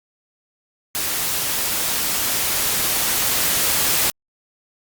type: noise with level ramp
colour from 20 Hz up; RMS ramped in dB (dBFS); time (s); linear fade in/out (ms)
white; -23 to -18; 0.95-4.1; 0
effects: Opus 48 kbps